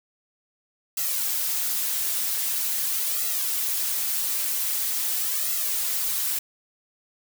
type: noise with flanger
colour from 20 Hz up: blue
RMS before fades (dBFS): -26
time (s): 0.97-6.39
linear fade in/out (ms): 5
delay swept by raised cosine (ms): 1.5 to 7.5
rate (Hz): 0.44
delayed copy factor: +0.9
effects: none